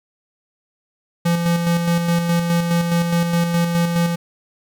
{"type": "tone with tremolo", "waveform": "square", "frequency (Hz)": 170.6, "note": "F3", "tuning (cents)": -40, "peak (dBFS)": -15, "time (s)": [1.25, 4.16], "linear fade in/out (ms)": 10, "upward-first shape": "square", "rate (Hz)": 4.8, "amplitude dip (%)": 40, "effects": ["9-bit"]}